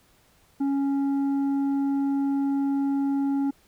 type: tone with tanh clipping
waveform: sine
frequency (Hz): 277.2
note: C#4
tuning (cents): 0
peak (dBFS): -23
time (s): 0.6-3.51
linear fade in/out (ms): 10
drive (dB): 6
effects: pink hiss -61 dBFS RMS until 3.67 s